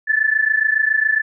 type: tone pair together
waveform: sine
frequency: 1732.8 / 1760 Hz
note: A6 / A6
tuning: -27 / 0 cents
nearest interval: unison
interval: 27 cents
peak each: -17 dBFS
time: 0.07-1.22 s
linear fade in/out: 20 ms
effects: none